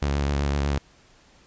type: tone with vibrato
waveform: sawtooth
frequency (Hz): 70.9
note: C#2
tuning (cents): +40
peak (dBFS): -18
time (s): 0.02-0.78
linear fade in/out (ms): 0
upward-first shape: triangle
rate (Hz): 7.9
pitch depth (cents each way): 42
effects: pink hiss -56 dBFS RMS until 1.46 s + resampled to 16000 Hz